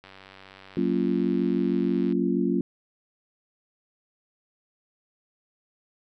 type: click train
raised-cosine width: 0.3 ms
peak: -30 dBFS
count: 201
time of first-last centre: 0.04-2.123 s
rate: 96 Hz
type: chord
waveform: sine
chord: Gb major seventh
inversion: none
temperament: just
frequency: 185 / 231.2 / 277.5 / 346.9 Hz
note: Gb3 / Bb3 / Db4 / F4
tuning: 0 / -14 / +2 / -12 cents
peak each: -27 dBFS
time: 0.77-2.61 s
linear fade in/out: 2 ms
effects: none